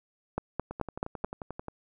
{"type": "two click trains", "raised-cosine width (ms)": 1, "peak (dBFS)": [-23, -15], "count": [12, 5], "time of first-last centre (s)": [[0.71, 1.683], [0.38, 1.246]], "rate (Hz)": [11.3, 4.62], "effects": []}